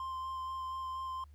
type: tone with vibrato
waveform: triangle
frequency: 1046.5 Hz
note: C6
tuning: in tune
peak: -35 dBFS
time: 0-1.24 s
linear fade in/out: 2 ms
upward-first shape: sine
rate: 4.2 Hz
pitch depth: 11 cents each way
effects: added 73 Hz sine -53 dBFS peak until 1.34 s + pink hiss -75 dBFS RMS until 1.34 s